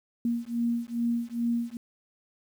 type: beating tone pair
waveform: sine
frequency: 234.1 / 236.5 Hz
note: A#3 / A#3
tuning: +8 / +25 cents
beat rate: 2.4 Hz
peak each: -29 / -29 dBFS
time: 0.25-1.77 s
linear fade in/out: 2 ms
effects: 9-bit